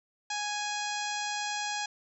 harmonic tone, 830.6 Hz, G#5, in tune, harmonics 1 / 2 / 3 / 4 / 5 / 6 / 7 / 8 / 9, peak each -35 / -38 / -40 / -41 / -42 / -43 / -43 / -44 / -45 dBFS, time 0.3-1.86 s, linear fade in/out 5 ms, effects none

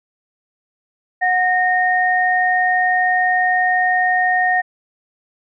sine tone pair together, 732.6 / 1846 Hz, F#5 / A#6, -17 / -17 cents, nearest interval octave + major third, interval 1600 cents, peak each -16 dBFS, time 1.21-4.62 s, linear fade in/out 20 ms, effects none

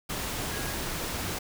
sine tone in noise, 1644 Hz, G#6, 18 cents flat, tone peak -41 dBFS, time 0.51-0.75 s, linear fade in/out 10 ms, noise pink, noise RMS -33 dBFS, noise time 0.09-1.39 s, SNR -11 dB, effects none

